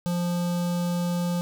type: tone with notch filter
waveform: square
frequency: 174.9 Hz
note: F3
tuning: 3 cents sharp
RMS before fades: -26 dBFS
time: 0.06-1.41 s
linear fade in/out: 0 ms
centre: 2000 Hz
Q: 1.2
effects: none